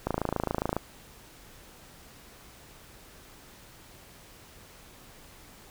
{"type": "click train", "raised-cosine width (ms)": 1, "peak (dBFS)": -13, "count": 20, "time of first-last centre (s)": [0.07, 0.766], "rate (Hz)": 27.3, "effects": ["pink hiss -52 dBFS RMS until 5.7 s"]}